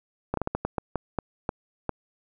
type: slowing click train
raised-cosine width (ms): 1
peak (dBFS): -12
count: 11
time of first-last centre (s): 0.34-1.893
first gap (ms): 33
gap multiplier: 1.32
effects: none